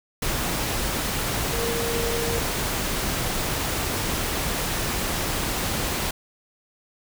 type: tone in noise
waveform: sine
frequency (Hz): 466.2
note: A#4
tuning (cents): 0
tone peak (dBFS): -27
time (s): 1.53-2.39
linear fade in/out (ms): 5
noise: pink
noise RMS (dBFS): -26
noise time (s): 0.22-6.11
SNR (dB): -4
effects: none